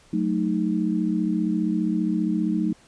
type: chord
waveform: sine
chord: D# diminished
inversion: first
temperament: equal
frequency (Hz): 185 / 220 / 311.1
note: F#3 / A3 / D#4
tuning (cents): 0 / 0 / 0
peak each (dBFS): -25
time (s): 0.13-2.73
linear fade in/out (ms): 5
effects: pink hiss -55 dBFS RMS until 2.87 s + resampled to 22050 Hz